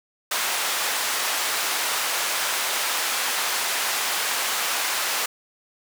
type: band-pass noise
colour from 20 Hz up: pink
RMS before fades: -25 dBFS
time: 0.31-5.26 s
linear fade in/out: 5 ms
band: 910 to 16000 Hz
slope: 12 dB/octave
effects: none